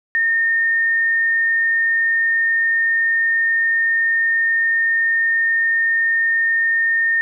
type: tone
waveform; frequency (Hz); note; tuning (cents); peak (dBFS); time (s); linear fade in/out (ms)
sine; 1827; A#6; -35; -14; 0.15-7.21; 0
effects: none